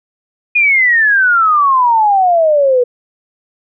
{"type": "exponential sweep", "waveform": "sine", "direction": "down", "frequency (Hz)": [2476, 481.7], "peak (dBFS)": -7, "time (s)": [0.55, 2.84], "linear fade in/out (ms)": 10, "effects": []}